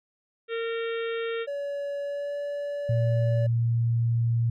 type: harmonic tone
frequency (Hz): 458.9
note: A#4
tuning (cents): -27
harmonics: 1 / 3 / 4 / 5 / 6 / 7 / 8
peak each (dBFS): -28 / -38 / -40 / -42 / -44 / -45 / -46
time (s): 0.48-1.47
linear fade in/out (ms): 50
type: tone with pitch glide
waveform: triangle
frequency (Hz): 568 to 575.3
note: C#5 to D5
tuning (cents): +42 to -36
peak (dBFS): -27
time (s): 1.47-3.47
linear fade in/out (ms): 10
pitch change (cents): +22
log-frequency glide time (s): 2-2.36
type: tone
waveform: sine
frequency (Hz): 116.54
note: A#2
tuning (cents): 0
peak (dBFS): -21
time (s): 2.89-4.5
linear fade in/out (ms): 5
effects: none